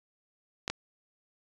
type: clicks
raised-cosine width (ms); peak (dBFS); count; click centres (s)
0.2; -15; 2; 0.679 / 0.7
effects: resampled to 22050 Hz